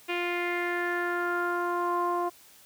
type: tone with low-pass filter sweep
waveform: sawtooth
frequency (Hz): 350.4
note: F4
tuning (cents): +6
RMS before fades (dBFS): -29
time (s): 0.08-2.3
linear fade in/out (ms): 20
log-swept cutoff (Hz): 2600 to 920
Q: 5
effects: white hiss -55 dBFS RMS until 2.65 s